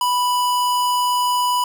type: tone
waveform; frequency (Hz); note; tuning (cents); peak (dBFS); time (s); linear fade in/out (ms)
square; 987.8; B5; 0; -17; 0.01-1.64; 2
effects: none